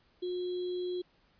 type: tone with sample-and-hold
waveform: sine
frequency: 360 Hz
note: F#4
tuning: 47 cents flat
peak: -32 dBFS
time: 0.22-1.02 s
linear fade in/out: 10 ms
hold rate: 3675 Hz
effects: pink hiss -68 dBFS RMS until 1.39 s + resampled to 11025 Hz